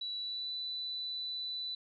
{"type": "tone with pitch glide", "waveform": "sine", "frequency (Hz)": [3934, 3982], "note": ["B7", "B7"], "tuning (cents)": [-7, 14], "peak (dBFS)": -36, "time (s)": [0.01, 1.75], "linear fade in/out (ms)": 5, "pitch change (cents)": 21, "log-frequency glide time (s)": [0.16, 0.52], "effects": []}